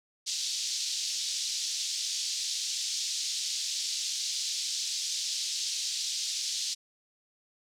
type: band-pass noise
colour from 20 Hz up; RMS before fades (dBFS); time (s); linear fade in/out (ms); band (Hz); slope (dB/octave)
pink; -33; 0.26-6.75; 20; 3900 to 6800; 24
effects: none